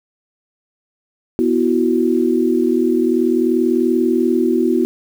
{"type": "chord", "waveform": "sine", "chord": "B suspended fourth", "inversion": "none", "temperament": "equal", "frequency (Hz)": [246.9, 329.6, 370], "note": ["B3", "E4", "F#4"], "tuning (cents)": [0, 0, 0], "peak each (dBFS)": -17, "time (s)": [1.39, 4.85], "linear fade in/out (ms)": 0, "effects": ["7-bit"]}